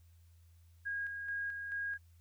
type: tone with tremolo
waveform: sine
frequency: 1634 Hz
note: G#6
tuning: 29 cents flat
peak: -35 dBFS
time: 0.85-1.98 s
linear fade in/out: 20 ms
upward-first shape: square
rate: 2.3 Hz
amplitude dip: 40%
effects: added 84 Hz sine -59 dBFS peak until 2.2 s + white hiss -75 dBFS RMS until 2.2 s